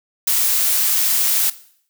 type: noise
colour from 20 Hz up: blue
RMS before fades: -17 dBFS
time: 0.27-1.5 s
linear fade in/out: 5 ms
effects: noise-tail reverb RT60 0.6 s tail -17 dB re dry